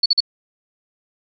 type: tone bursts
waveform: sine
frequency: 4435 Hz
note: C#8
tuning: in tune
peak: -11 dBFS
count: 3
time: 0.03-0.205 s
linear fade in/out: 5 ms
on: 29 ms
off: 44 ms
effects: none